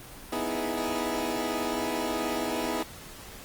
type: chord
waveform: 20% pulse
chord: E major seventh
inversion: second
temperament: equal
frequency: 246.9 / 311.1 / 329.6 / 415.3 Hz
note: B3 / D#4 / E4 / G#4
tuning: 0 / 0 / 0 / 0 cents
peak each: -29 dBFS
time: 0.32-2.83 s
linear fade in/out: 5 ms
effects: pink hiss -45 dBFS RMS until 3.44 s + Opus 24 kbps